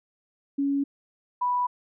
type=tone pair in turn; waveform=sine; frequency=279.6 / 985.5 Hz; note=C#4 / B5; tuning=+15 / -4 cents; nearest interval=octave + minor seventh; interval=2181 cents; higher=second; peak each=-22 dBFS; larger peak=neither; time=0.58-0.84 / 1.41-1.67 s; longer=neither; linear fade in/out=10 ms; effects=none